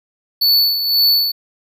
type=tone with tremolo; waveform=square; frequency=4461 Hz; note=C#8; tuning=10 cents sharp; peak=-10 dBFS; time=0.41-1.32 s; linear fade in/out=10 ms; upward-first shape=sine; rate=1.9 Hz; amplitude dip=60%; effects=none